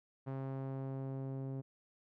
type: tone with low-pass filter sweep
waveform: sawtooth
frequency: 134.2 Hz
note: C3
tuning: 44 cents sharp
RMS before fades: -41 dBFS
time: 0.26-1.62 s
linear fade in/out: 20 ms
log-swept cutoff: 1100 to 460 Hz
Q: 0.77
effects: none